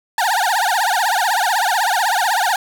30% pulse tone with vibrato, 820 Hz, G#5, 22 cents flat, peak -12 dBFS, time 0.18-2.56 s, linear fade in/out 2 ms, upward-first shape triangle, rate 16 Hz, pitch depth 290 cents each way, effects none

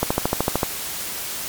click train, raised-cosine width 1 ms, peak -4 dBFS, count 9, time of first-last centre 0.03-0.632 s, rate 13.3 Hz, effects white hiss -29 dBFS RMS until 1.48 s + MP3 96 kbps

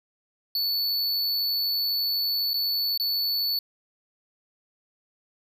square tone with dropouts, 4454 Hz, C#8, 7 cents sharp, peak -24 dBFS, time 0.55-3.59 s, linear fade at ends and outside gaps 2 ms, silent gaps 2.534-2.541 / 2.976-2.998 s, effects none

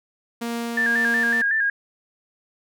sawtooth tone with tremolo, 234.1 Hz, A#3, 8 cents sharp, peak -21 dBFS, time 0.41-1.42 s, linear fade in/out 10 ms, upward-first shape triangle, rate 1.8 Hz, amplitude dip 25%
sine tone with vibrato, 1700 Hz, G#6, 40 cents sharp, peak -18 dBFS, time 0.77-1.7 s, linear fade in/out 5 ms, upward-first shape square, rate 5.4 Hz, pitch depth 71 cents each way
effects none

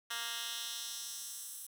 10% pulse tone with high-pass filter sweep, 233.1 Hz, A#3, in tune, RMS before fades -42 dBFS, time 0.1-1.67 s, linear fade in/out 10 ms, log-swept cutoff 2000 to 10000 Hz, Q 1.2, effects 10-bit

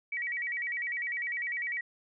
sine tone with vibrato, 2093 Hz, C7, in tune, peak -31 dBFS, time 0.12-1.81 s, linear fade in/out 5 ms, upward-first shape square, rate 10 Hz, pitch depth 150 cents each way, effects none

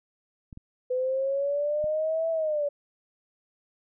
clicks, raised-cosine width 5 ms, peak -30 dBFS, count 3, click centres 0.528 / 0.574 / 1.842 s
sine linear two-way sweep, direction up then down, 501 to 659.3 to 569 Hz, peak -24 dBFS, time 0.9-2.69 s, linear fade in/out 10 ms, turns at 2.3 s
effects none

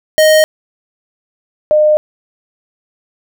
square / sine tone pair in turn, 622.3 / 608.1 Hz, D#5 / D#5, 0 / -40 cents, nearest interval unison, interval 40 cents, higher first, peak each -6 dBFS, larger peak neither, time 0.18-0.44 / 1.71-1.97 s, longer neither, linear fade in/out 0 ms, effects none

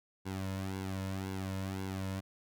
sawtooth tone with flanger, 95.6 Hz, G2, 43 cents flat, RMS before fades -38 dBFS, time 0.25-2.21 s, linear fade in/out 20 ms, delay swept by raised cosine 1.6 to 2.6 ms, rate 1.9 Hz, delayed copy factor -0.75, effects none

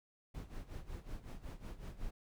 brown noise with tremolo, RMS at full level -43 dBFS, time 0.34-2.11 s, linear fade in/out 10 ms, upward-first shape sine, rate 5.4 Hz, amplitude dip 80%, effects none

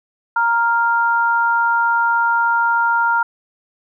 sine tone pair together, 933.2 / 1396.9 Hz, A#5 / F6, +2 / 0 cents, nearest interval perfect fifth, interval 698 cents, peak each -16 dBFS, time 0.36-3.23 s, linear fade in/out 5 ms, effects none

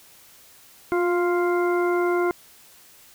harmonic tone with a mistuned harmonic, 349.2 Hz, F4, in tune, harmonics 1 / 2 / 3 / 4 / 6, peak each -20 / -29 / -30 / -30 / -36 dBFS, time 0.92-2.31 s, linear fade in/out 0 ms, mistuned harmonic 1, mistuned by +22 cents, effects white hiss -51 dBFS RMS until 3.14 s

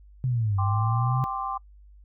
sine linear two-way sweep, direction down then up, 131.3 to 96.4 to 131.3 Hz, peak -22 dBFS, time 0.24-1.24 s, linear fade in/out 0 ms, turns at 0.58 s
sine chord, G suspended fourth, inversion none, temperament equal, 784 / 1046.5 / 1174.7 Hz, G5 / C6 / D6, 0 / 0 / 0 cents, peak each -32 dBFS, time 0.58-1.58 s, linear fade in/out 10 ms
effects noise-tail reverb RT60 0.1 s tail -25 dB re dry + added 50 Hz sine -48 dBFS peak until 2.04 s

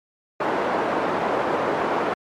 pink band-pass noise, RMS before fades -23 dBFS, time 0.4-2.14 s, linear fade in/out 5 ms, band 390 to 1100 Hz, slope 12 dB/octave, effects MP3 64 kbps

